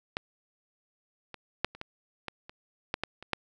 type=clicks; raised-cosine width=0.3 ms; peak=-14 / -25 / -9 / -30 / -21 / -19 / -28 / -12 / -14 / -28 / -11 dBFS; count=11; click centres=0.169 / 1.343 / 1.646 / 1.75 / 1.814 / 2.283 / 2.495 / 2.941 / 3.036 / 3.226 / 3.333 s; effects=none